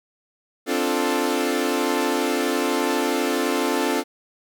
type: chord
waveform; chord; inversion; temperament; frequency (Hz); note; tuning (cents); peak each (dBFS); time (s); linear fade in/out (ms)
sawtooth; D minor seventh; third; equal; 261.6 / 293.7 / 349.2 / 440; C4 / D4 / F4 / A4; 0 / 0 / 0 / 0; -22; 0.66-4.04; 50
effects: none